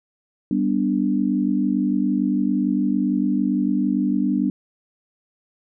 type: chord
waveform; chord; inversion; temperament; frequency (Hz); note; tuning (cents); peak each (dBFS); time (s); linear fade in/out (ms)
sine; G major; none; equal; 196 / 246.9 / 293.7; G3 / B3 / D4; 0 / 0 / 0; -22; 0.51-4.5; 2
effects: none